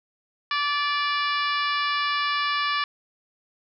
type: harmonic tone with a mistuned harmonic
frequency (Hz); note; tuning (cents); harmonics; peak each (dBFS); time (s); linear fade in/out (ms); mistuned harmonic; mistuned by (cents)
580; D5; -22; 2 / 3 / 4 / 5 / 6 / 7 / 8 / 9; -25 / -29 / -31 / -33 / -35 / -36 / -37 / -38; 0.51-2.84; 2; 4; +23
effects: none